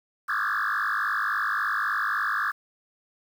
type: tone with frequency modulation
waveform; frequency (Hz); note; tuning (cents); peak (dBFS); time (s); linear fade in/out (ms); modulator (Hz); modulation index
sine; 1421; F6; +30; -22; 0.28-2.52; 20; 51.8; 5.7
effects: tanh soft clip ceiling -21 dBFS + 8-bit